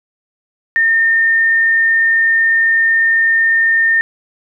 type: tone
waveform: sine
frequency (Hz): 1818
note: A#6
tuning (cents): -44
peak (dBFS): -9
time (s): 0.76-4.01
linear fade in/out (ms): 0
effects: none